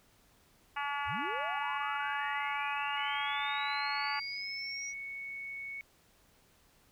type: harmonic tone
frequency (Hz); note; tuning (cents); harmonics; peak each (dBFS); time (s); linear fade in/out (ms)
285.6; D4; -48; 3 / 4 / 5 / 6 / 7 / 8 / 9 / 10; -37 / -39 / -41 / -43 / -44 / -45 / -46 / -47; 0.76-4.2; 10
type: linear sweep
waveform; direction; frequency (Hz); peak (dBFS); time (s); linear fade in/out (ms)
sine; up; 41.2 to 5820; -40; 1.05-4.94; 50
type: tone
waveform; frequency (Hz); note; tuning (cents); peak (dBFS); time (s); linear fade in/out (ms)
sine; 2217; C#7; 0; -39; 2.97-5.81; 0
effects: pink hiss -66 dBFS RMS until 6.91 s